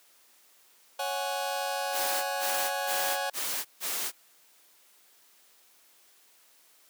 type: chord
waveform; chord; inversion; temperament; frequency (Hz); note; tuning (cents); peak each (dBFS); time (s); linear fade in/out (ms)
sawtooth; C# suspended fourth; none; just; 554.4 / 739.2 / 831.5; C#5 / F#5 / G#5; 0 / -2 / +2; -30; 0.99-3.3; 5
type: noise bursts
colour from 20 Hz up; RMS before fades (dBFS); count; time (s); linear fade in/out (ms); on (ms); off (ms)
white; -32; 5; 1.92-4.12; 50; 320; 150
effects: white hiss -61 dBFS RMS until 6.89 s + high-pass 300 Hz 12 dB/octave